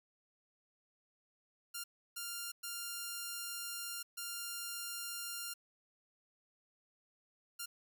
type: tone bursts at uneven times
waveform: 5% pulse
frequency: 1396.9 Hz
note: F6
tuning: in tune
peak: -29 dBFS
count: 5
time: 1.74-1.84 / 2.16-2.52 / 2.63-4.03 / 4.17-5.54 / 7.59-7.66 s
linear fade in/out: 10 ms
effects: none